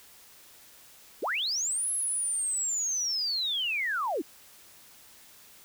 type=linear two-way sweep; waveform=sine; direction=up then down; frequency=228.2 to 11000 to 250.6 Hz; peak=-27 dBFS; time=1.22-4.22 s; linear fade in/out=10 ms; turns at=1.91 s; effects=white hiss -54 dBFS RMS until 5.64 s